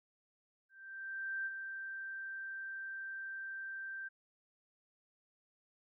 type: tone with ADSR envelope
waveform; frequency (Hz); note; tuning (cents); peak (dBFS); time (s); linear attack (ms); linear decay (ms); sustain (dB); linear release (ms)
sine; 1568; G6; 0; -35; 0.69-4.09; 770; 34; -6; 17
effects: none